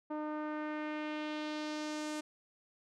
sawtooth tone with low-pass filter sweep, 303.9 Hz, D#4, 41 cents flat, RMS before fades -39 dBFS, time 0.1-2.21 s, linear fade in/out 10 ms, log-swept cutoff 980 to 8500 Hz, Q 1.5, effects none

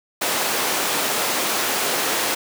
pink high-pass noise, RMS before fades -22 dBFS, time 0.21-2.35 s, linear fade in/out 10 ms, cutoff 400 Hz, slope 12 dB/octave, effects none

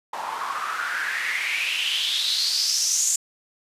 white noise with band-pass filter sweep, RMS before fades -25 dBFS, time 0.13-3.16 s, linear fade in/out 5 ms, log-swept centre 870 to 7200 Hz, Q 6, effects resampled to 32000 Hz

